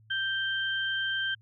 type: tone pair together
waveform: sine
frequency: 1568 / 3136 Hz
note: G6 / G7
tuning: 0 / 0 cents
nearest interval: octave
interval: 1200 cents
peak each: -29 / -32 dBFS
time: 0.1-1.35 s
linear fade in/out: 10 ms
effects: added 109 Hz sine -56 dBFS peak until 1.41 s